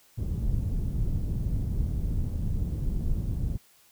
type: low-pass noise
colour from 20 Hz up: pink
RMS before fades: -28 dBFS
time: 0.17-3.58 s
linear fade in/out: 20 ms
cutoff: 140 Hz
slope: 12 dB/octave
effects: white hiss -60 dBFS RMS until 3.91 s